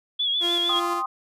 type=tone with vibrato; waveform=sine; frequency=3374 Hz; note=G#7; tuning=27 cents sharp; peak=-21 dBFS; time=0.19-0.8 s; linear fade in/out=10 ms; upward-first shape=sine; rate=6.6 Hz; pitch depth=54 cents each way
type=tone with tremolo; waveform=sawtooth; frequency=345.8 Hz; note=F4; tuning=17 cents flat; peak=-23 dBFS; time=0.4-1.03 s; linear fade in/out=50 ms; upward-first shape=square; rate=2.8 Hz; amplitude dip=30%
type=chord; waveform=sine; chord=C minor; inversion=second; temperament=equal with one note detuned; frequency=784 / 1049.5 / 1244.5 Hz; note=G5 / C6 / Eb6; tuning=0 / +5 / 0 cents; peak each=-33 / -28 / -27 dBFS; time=0.69-1.06 s; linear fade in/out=5 ms
effects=resampled to 32000 Hz